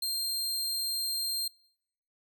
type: tone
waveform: sawtooth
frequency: 4186 Hz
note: C8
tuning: in tune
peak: -27 dBFS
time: 0.02-1.48 s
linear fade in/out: 5 ms
effects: noise-tail reverb RT60 0.8 s tail -26 dB re dry